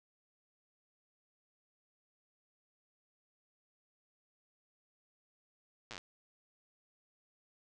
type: slowing click train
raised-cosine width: 0.2 ms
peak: -27 dBFS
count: 8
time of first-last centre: 5.91-5.979 s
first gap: 8 ms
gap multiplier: 1.07
effects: resampled to 24000 Hz